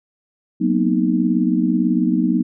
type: chord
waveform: sine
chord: B major seventh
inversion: second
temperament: equal with one note detuned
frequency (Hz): 185 / 233.1 / 251.3 / 311.1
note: F#3 / A#3 / B3 / D#4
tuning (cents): 0 / 0 / +30 / 0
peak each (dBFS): -20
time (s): 0.6-2.43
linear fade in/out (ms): 20
effects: none